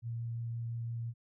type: tone with vibrato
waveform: sine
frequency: 116.54 Hz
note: A#2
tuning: in tune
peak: -35 dBFS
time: 0.02-1.14 s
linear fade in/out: 50 ms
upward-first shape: triangle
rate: 5.8 Hz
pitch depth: 9 cents each way
effects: none